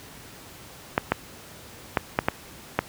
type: clicks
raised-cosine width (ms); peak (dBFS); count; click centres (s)
0.5; -4; 6; 0.979 / 1.12 / 1.972 / 2.189 / 2.285 / 2.79
effects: pink hiss -45 dBFS RMS until 2.88 s + high-pass 60 Hz 12 dB/octave